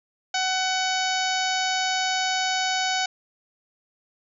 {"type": "harmonic tone", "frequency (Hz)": 750, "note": "F#5", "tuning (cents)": 23, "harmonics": [1, 2, 3, 4, 5, 6, 7, 8, 9], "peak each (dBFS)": [-26, -29, -31, -32, -33, -34, -34, -35, -36], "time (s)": [0.34, 3.06], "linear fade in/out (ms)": 5, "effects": []}